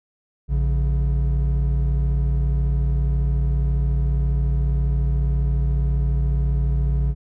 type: tone pair together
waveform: triangle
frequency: 58.17 / 140 Hz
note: A#1 / C#3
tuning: -3 / +18 cents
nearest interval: octave + minor third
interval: 1521 cents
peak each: -16 / -22 dBFS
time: 0.48-7.15 s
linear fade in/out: 50 ms
effects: none